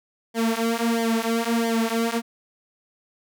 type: tone with flanger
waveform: sawtooth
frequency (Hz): 229.3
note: A#3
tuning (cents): -28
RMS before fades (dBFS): -23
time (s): 0.34-2.22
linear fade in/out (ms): 50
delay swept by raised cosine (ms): 0.75 to 5.55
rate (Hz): 1.5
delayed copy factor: -0.95
effects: none